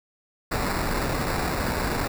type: noise with sample-and-hold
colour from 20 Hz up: pink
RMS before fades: -26 dBFS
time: 0.51-2.08 s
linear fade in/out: 10 ms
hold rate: 3150 Hz
effects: none